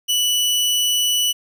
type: tone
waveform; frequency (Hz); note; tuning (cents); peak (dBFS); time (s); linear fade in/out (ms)
sawtooth; 2960; F#7; 0; -13; 0.08-1.33; 20
effects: 9-bit